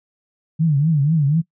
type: tone with vibrato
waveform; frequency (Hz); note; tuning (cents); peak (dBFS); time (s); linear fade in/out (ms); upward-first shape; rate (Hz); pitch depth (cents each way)
sine; 151; D3; +48; -13; 0.59-1.42; 20; triangle; 4.1; 190
effects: noise-tail reverb RT60 0.1 s tail -22 dB re dry